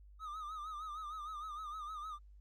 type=tone with vibrato; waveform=triangle; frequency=1235 Hz; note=D#6; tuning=13 cents flat; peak=-40 dBFS; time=0.19-2.19 s; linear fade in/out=50 ms; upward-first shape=sine; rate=6.5 Hz; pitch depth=82 cents each way; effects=added 50 Hz sine -55 dBFS peak until 2.4 s + Opus 48 kbps